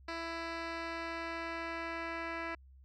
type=tone with low-pass filter sweep; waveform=10% pulse; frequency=331.9 Hz; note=E4; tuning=12 cents sharp; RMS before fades=-40 dBFS; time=0.08-2.55 s; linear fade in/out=5 ms; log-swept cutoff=3900 to 2600 Hz; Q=1.8; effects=added 66 Hz sine -55 dBFS peak until 2.84 s